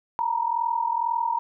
sine tone pair together, 917.9 / 960 Hz, A#5 / B5, -27 / -49 cents, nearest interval minor second, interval 78 cents, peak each -25 / -25 dBFS, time 0.19-1.39 s, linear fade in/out 0 ms, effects none

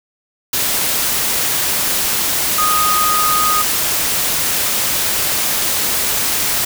sine tone in noise, 1242 Hz, D#6, 3 cents flat, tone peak -14 dBFS, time 2.58-3.62 s, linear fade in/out 5 ms, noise white, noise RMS -17 dBFS, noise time 0.53-6.65 s, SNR 0 dB, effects none

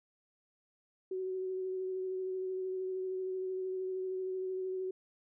sine tone with vibrato, 374.3 Hz, F#4, 20 cents sharp, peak -34 dBFS, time 1.11-4.91 s, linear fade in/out 5 ms, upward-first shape sine, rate 13 Hz, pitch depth 16 cents each way, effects none

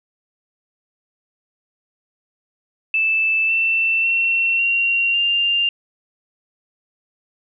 sine tone with pitch steps, 2637 / 2675 / 2714 / 2754 / 2794 Hz, E7 / E7 / E7 / F7 / F7, 0 / +25 / +50 / -25 / 0 cents, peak -15 dBFS, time 2.94-5.69 s, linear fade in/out 2 ms, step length 550 ms, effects none

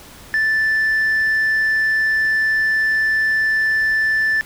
sine tone with tanh clipping, 1760 Hz, A6, in tune, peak -15 dBFS, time 0.34-4.41 s, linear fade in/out 0 ms, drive 1 dB, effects pink hiss -41 dBFS RMS until 4.45 s

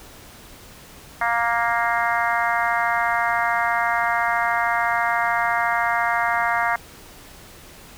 harmonic tone, 233.9 Hz, A#3, 6 cents sharp, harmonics 3 / 4 / 5 / 6 / 7 / 8 / 9, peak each -24 / -25 / -26 / -27 / -27 / -28 / -29 dBFS, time 1.21-6.76 s, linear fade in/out 5 ms, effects pink hiss -44 dBFS RMS until 7.97 s

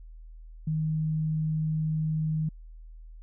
sine tone, 156.5 Hz, D#3, 10 cents sharp, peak -25 dBFS, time 0.67-2.49 s, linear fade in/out 5 ms, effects added 40 Hz sine -43 dBFS peak until 3.22 s

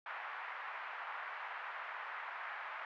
pink band-pass noise, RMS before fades -45 dBFS, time 0.06-2.85 s, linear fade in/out 2 ms, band 870 to 2100 Hz, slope 24 dB/octave, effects none

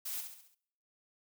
blue noise with echo, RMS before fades -39 dBFS, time 0.05-0.21 s, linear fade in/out 10 ms, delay 68 ms, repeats 5, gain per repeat -6 dB, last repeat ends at 0.55 s, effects noise-tail reverb RT60 0.7 s tail -23 dB re dry

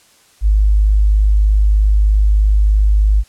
sine tone, 51.6 Hz, G#1, 10 cents flat, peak -8 dBFS, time 0.41-3.24 s, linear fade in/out 50 ms, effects white hiss -50 dBFS RMS until 3.28 s + low-pass 10000 Hz 12 dB/octave

